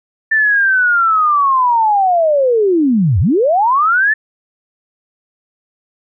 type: linear two-way sweep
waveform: sine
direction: down then up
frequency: 1786 to 77.78 to 1786 Hz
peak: -9 dBFS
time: 0.31-4.14 s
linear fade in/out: 10 ms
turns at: 3.2 s
effects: none